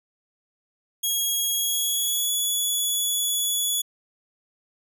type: tone with pitch glide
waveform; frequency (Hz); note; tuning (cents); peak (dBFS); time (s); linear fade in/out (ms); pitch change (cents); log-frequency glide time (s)
10% pulse; 3303 to 3402; G#7 to G#7; -10 to +41; -15; 1.03-3.82; 10; +51; 1.53-2.33
effects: none